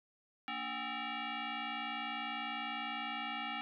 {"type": "tone with frequency modulation", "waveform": "sine", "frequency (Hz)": 750, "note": "F#5", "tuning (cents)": 23, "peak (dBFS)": -37, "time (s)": [0.48, 3.61], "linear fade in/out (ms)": 0, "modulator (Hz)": 520, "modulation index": 4.5, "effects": []}